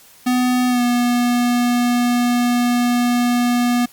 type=tone with pitch glide; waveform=square; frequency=249.8 to 242.7 Hz; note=B3 to B3; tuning=+20 to -30 cents; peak=-15 dBFS; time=0.26-3.86 s; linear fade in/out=10 ms; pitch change=-50 cents; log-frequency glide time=0.68-0.82 s; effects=white hiss -47 dBFS RMS until 3.92 s + Opus 48 kbps